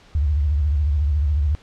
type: tone with vibrato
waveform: sine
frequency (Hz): 73.42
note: D2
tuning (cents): 0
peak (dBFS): -16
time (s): 0.15-1.55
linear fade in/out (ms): 0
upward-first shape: sine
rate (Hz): 14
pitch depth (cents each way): 140
effects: pink hiss -50 dBFS RMS until 1.62 s + low-pass 5000 Hz 12 dB/octave